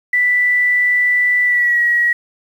sine tone with pitch glide, 1975.5 to 1910.4 Hz, B6 to A#6, 0 to +42 cents, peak -11 dBFS, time 0.13-2.13 s, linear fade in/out 5 ms, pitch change -58 cents, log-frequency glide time 1.45-1.8 s, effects 7-bit

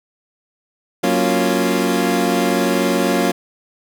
25% pulse chord, Gb major seventh, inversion none, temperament equal, 185 / 233.1 / 277.2 / 349.2 Hz, Gb3 / Bb3 / Db4 / F4, 0 / 0 / 0 / 0 cents, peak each -17 dBFS, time 1.03-3.32 s, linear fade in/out 10 ms, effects none

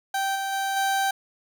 30% pulse tone with level steps, 780 Hz, G5, 9 cents flat, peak -21 / -24 / -22 / -19 dBFS, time 0.14-1.11 s, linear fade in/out 5 ms, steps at 0.35 / 0.52 / 0.76 s, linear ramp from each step 10 ms, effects none

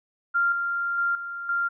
sine tone with level steps, 1391 Hz, F6, 7 cents flat, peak -19 / -24 / -21 / -31 / -22 dBFS, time 0.34-1.69 s, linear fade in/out 20 ms, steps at 0.52 / 0.98 / 1.15 / 1.49 s, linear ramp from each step 2 ms, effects none

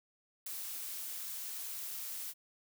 blue noise with ADSR envelope, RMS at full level -39 dBFS, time 0.46-2.34 s, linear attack 6 ms, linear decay 5 ms, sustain -3 dB, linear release 44 ms, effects none

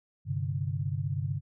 sine chord, G suspended fourth, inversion none, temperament equal, 98 / 130.81 / 146.83 Hz, G2 / C3 / D3, 0 / 0 / 0 cents, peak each -33 dBFS, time 0.25-1.41 s, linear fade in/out 50 ms, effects none

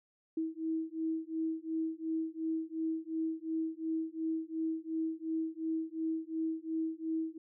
sine beating tone pair, 320.5 / 323.3 Hz, E4 / E4, -49 / -34 cents, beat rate 2.8 Hz, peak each -36 / -36 dBFS, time 0.37-7.38 s, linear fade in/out 5 ms, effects none

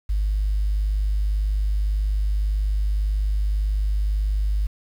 sine tone, 50.9 Hz, G#1, 34 cents flat, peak -18 dBFS, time 0.09-4.67 s, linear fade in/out 10 ms, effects tanh soft clip ceiling -14 dBFS + 8-bit

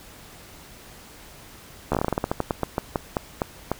slowing click train, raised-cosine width 1 ms, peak -8 dBFS, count 20, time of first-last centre 1.92-3.716 s, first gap 13 ms, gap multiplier 1.19, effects pink hiss -46 dBFS RMS until 3.79 s

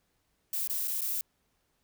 violet noise with dropouts, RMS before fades -32 dBFS, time 0.53-1.21 s, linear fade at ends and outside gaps 1 ms, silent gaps 0.675-0.697 / 0.875-0.88 / 1.009-1.017 s, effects pink hiss -75 dBFS RMS until 1.83 s

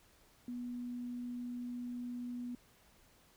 sine tone, 244 Hz, B3, 21 cents flat, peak -39 dBFS, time 0.48-2.55 s, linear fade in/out 2 ms, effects pink hiss -66 dBFS RMS until 3.36 s

